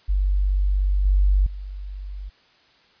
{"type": "tone with level steps", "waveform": "sine", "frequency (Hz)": 48.29, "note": "G1", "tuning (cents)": -25, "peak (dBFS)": [-17, -14, -30], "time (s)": [0.08, 2.3], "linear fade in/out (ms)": 20, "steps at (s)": [1.05, 1.46], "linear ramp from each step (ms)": 5, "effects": ["white hiss -57 dBFS RMS until 3 s", "resampled to 11025 Hz"]}